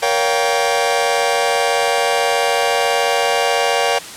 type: chord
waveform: sawtooth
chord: G half-diminished seventh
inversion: first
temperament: just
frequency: 470.4 / 564.5 / 705.6 / 784 Hz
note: Bb4 / Db5 / F5 / G5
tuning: +16 / +31 / +18 / 0 cents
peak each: -16 dBFS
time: 0.02-3.99 s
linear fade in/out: 10 ms
effects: white hiss -32 dBFS RMS until 4.16 s + low-pass 9000 Hz 12 dB/octave